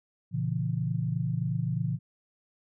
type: chord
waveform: sine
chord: A# diminished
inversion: none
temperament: just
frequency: 116.54 / 139.85 / 167.82 Hz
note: A#2 / C#3 / E3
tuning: 0 / +16 / +31 cents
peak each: -31 dBFS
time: 0.31-1.99 s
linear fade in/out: 50 ms
effects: none